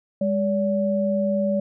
sine tone pair together, 202.8 / 573 Hz, G#3 / D5, -41 / -43 cents, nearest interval octave + tritone, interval 1798 cents, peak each -22 dBFS, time 0.21-1.6 s, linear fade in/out 5 ms, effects none

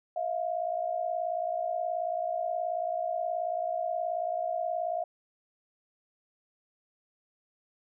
sine tone pair together, 645.4 / 704 Hz, E5 / F5, -37 / +14 cents, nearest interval major second, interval 151 cents, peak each -32 / -31 dBFS, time 0.16-5.04 s, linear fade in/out 5 ms, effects none

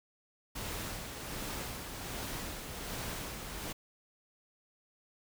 pink noise with tremolo, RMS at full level -39 dBFS, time 0.55-3.73 s, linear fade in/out 10 ms, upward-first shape sine, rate 1.3 Hz, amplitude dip 40%, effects none

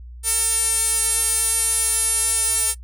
sawtooth tone with band-pass filter, 449.8 Hz, A4, 38 cents sharp, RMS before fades -20 dBFS, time 0.23-2.75 s, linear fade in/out 50 ms, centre 9600 Hz, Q 5.7, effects noise-tail reverb RT60 0.1 s tail -19 dB re dry + added 60 Hz sine -35 dBFS peak until 2.83 s

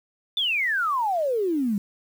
sine exponential sweep, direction down, 3577 to 193.3 Hz, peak -21 dBFS, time 0.37-1.78 s, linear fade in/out 2 ms, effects 8-bit

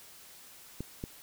clicks, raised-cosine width 3 ms, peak -23 dBFS, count 2, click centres 0.806 / 1.039 s, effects white hiss -53 dBFS RMS until 1.22 s

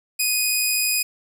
10% pulse tone, 2489 Hz, D#7, in tune, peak -10 dBFS, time 0.19-1.03 s, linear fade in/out 10 ms, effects none

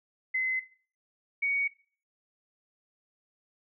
sine tone pair in turn, 2046 / 2240 Hz, C7 / C#7, -39 / +18 cents, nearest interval major second, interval 157 cents, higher second, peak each -25 dBFS, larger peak neither, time 0.34-0.6 / 1.42-1.68 s, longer neither, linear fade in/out 10 ms, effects noise-tail reverb RT60 0.4 s tail -17 dB re dry

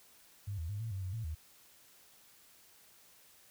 sine tone with pitch steps, 100.9 / 80.8 / 102.9 / 112.9 / 96 / 92.6 / 112.7 / 78.2 Hz, G#2 / E2 / G#2 / A2 / G2 / F#2 / A2 / D#2, -49 / -34 / -16 / +45 / -36 / +2 / +42 / +9 cents, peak -36 dBFS, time 0.47-1.35 s, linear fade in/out 10 ms, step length 110 ms, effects white hiss -62 dBFS RMS until 3.5 s

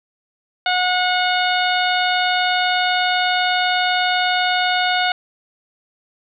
harmonic tone, 728 Hz, F#5, 28 cents flat, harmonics 1 / 2 / 3 / 4 / 5 / 6, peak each -19 / -21 / -25 / -25 / -25 / -30 dBFS, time 0.66-5.12 s, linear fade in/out 2 ms, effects none

